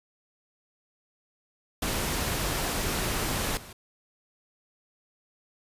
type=noise with level steps; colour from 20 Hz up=pink; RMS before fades=-29 / -45 dBFS; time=1.82-3.73 s; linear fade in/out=5 ms; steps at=3.57 s; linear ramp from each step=2 ms; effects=resampled to 32000 Hz